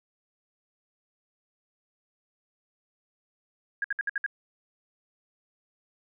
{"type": "tone bursts", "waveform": "sine", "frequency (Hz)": 1634, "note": "G#6", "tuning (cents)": -29, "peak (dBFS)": -25, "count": 6, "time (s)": [3.82, 4.263], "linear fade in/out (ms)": 2, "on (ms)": 23, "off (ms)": 61, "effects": []}